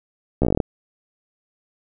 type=slowing click train; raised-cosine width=2 ms; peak=-5 dBFS; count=10; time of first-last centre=0.42-0.602 s; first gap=14 ms; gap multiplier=1.09; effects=none